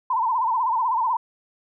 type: tone with vibrato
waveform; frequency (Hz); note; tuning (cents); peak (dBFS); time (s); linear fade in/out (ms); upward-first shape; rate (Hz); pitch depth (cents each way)
sine; 956; A#5; +43; -19; 0.1-1.17; 5; sine; 16; 140
effects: none